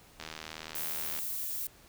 click train, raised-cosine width 0.2 ms, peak -23 dBFS, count 79, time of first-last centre 0.2-1.189 s, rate 78.9 Hz
violet noise, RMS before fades -36 dBFS, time 0.75-1.67 s, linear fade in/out 2 ms
effects pink hiss -58 dBFS RMS until 1.88 s

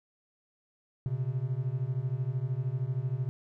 triangle beating tone pair, 122.4 / 135.4 Hz, B2 / C#3, -15 / -40 cents, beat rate 13 Hz, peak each -30 / -30 dBFS, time 1.06-3.29 s, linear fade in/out 0 ms, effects none

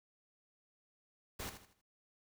pink noise with echo, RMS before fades -43 dBFS, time 1.39-1.5 s, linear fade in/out 10 ms, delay 79 ms, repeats 4, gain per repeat -9 dB, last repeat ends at 1.816 s, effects none

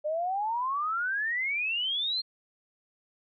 sine exponential sweep, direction up, 591 to 4258 Hz, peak -27 dBFS, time 0.04-2.22 s, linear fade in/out 20 ms, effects none

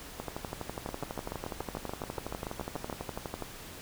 two click trains, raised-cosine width 1 ms, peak -21 / -21 dBFS, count 40 / 15, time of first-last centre 0.2-3.423 / 0.89-2.899 s, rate 12.1 / 6.97 Hz, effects pink hiss -46 dBFS RMS until 3.81 s

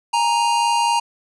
square tone pair together, 828.3 / 932.3 Hz, G#5 / A#5, -5 / 0 cents, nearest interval major second, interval 205 cents, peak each -24 / -17 dBFS, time 0.13-1 s, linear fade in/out 10 ms, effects resampled to 24000 Hz + 9-bit

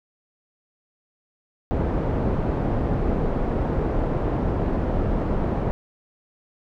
pink low-pass noise, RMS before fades -23 dBFS, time 1.71-5.71 s, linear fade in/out 0 ms, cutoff 680 Hz, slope 12 dB/octave, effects none

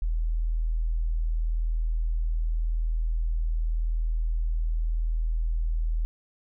sine tone, 40.44 Hz, E1, 32 cents flat, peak -23 dBFS, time 0.02-6.05 s, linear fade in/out 0 ms, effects none

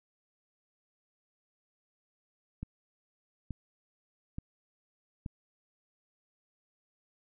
click train, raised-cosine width 5 ms, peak -25 dBFS, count 4, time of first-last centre 2.63-5.262 s, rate 1.14 Hz, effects none

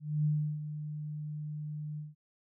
sine tone with ADSR envelope, 150.8 Hz, D3, 46 cents sharp, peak -25 dBFS, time 0-2.15 s, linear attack 250 ms, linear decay 340 ms, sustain -11 dB, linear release 170 ms, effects none

